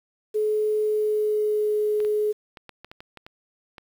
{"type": "tone with pitch glide", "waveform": "sine", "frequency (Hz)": [426.9, 422.5], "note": ["G#4", "G#4"], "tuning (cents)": [48, 30], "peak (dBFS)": -20, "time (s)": [0.34, 2.33], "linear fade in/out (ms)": 20, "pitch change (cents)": -18, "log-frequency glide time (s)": [0.82, 1.73]}
{"type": "clicks", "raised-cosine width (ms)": 0.3, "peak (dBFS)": -25, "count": 10, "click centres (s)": [2.003, 2.049, 2.572, 2.693, 2.846, 2.915, 3.005, 3.173, 3.265, 3.782]}
{"effects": ["8-bit"]}